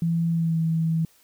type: tone with pitch glide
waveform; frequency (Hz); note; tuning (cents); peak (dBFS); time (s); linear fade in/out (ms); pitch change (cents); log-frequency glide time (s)
sine; 167 to 162.62; E3 to E3; +23 to -23; -20; 0.02-1.05; 2; -46; 0.31-0.58
effects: white hiss -59 dBFS RMS until 1.23 s